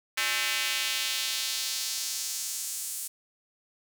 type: tone with high-pass filter sweep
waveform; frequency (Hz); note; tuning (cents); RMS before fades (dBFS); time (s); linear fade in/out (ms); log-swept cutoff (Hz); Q
square; 119.8; A#2; +48; -31; 0.17-3.08; 10; 2000 to 9000; 1.4
effects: none